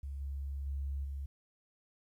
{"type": "tone with level steps", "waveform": "sine", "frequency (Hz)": 69.3, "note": "C#2", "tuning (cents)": 0, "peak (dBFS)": [-38, -36, -34, -37], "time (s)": [0.03, 1.26], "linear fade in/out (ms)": 5, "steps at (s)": [0.2, 0.66, 1.04], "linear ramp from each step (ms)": 10, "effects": ["12-bit"]}